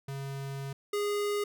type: tone pair in turn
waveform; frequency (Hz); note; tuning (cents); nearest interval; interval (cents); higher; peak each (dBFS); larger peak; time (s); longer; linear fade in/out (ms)
square; 137.4 / 411.7; C#3 / G#4; -15 / -15; octave + perfect fifth; 1900; second; -36 / -29; second; 0.08-0.73 / 0.93-1.44; first; 5
effects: none